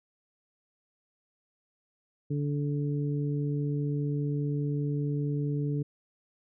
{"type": "harmonic tone", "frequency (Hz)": 144.9, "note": "D3", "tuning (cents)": -23, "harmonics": [1, 2, 3], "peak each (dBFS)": [-28, -34, -38], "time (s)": [2.3, 5.83], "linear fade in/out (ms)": 10, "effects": []}